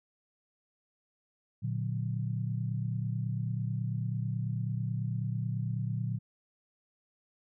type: chord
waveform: sine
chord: Bb augmented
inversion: none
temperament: just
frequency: 116.54 / 145.68 / 182.1 Hz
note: Bb2 / D3 / F#3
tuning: 0 / -14 / -27 cents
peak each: -32 / -36 / -38 dBFS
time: 1.62-6.19 s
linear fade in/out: 20 ms
effects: none